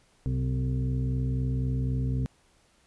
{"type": "harmonic tone with a mistuned harmonic", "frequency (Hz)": 63.9, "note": "C2", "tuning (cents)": -40, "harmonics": [1, 2, 3, 4, 6, 7], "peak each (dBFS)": [-30, -27, -43, -35, -49, -45], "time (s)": [0.26, 2.26], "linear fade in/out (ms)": 0, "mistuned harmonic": 3, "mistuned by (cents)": -39, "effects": ["pink hiss -64 dBFS RMS until 2.86 s", "resampled to 24000 Hz"]}